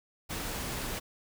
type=noise; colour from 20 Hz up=pink; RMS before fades=-36 dBFS; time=0.29-1 s; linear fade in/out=20 ms; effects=none